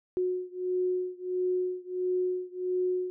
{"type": "beating tone pair", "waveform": "sine", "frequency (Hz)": [364.4, 365.9], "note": ["F#4", "F#4"], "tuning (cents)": [-26, -19], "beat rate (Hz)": 1.5, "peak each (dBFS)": [-30, -31], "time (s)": [0.17, 3.1], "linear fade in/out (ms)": 0, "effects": []}